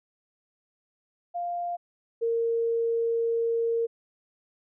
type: tone pair in turn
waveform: sine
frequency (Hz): 698.5 / 461.4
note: F5 / A#4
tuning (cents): 0 / -18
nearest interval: perfect fifth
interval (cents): 718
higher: first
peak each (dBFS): -28 / -23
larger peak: second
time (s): 1.34-1.77 / 2.21-3.87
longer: second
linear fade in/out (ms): 20
effects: none